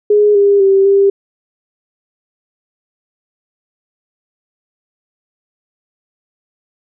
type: tone with pitch steps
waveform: sine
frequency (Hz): 416.3 / 402.3 / 389.3 / 396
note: G#4 / G4 / G4 / G4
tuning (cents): +4 / +45 / -12 / +18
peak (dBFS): -6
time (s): 0.1-1.1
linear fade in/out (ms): 5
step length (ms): 250
effects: none